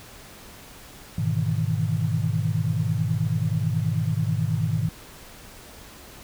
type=chord; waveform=sine; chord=E major seventh; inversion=first; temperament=equal; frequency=103.83 / 123.47 / 155.56 / 164.81 Hz; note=G#2 / B2 / D#3 / E3; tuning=0 / 0 / 0 / 0 cents; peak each=-26 / -27 / -26 / -29 dBFS; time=1.18-4.89 s; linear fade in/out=5 ms; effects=pink hiss -45 dBFS RMS until 6.23 s